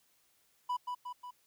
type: tone with echo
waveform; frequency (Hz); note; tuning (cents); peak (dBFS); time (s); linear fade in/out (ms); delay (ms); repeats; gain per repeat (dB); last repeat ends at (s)
triangle; 987.8; B5; 0; -29; 0.69-0.77; 10; 180; 3; -4; 1.31
effects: white hiss -71 dBFS RMS until 1.46 s